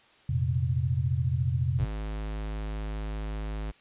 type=chord; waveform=sine; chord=F suspended fourth; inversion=none; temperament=equal; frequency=87.31 / 116.54 / 130.81 Hz; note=F2 / Bb2 / C3; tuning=0 / 0 / 0 cents; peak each=-29 / -30 / -27 dBFS; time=0.29-1.85 s; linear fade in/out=5 ms
type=tone; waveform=square; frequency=52.6 Hz; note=G#1; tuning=23 cents sharp; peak=-32 dBFS; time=1.78-3.72 s; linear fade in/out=20 ms
effects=white hiss -59 dBFS RMS until 3.8 s + resampled to 8000 Hz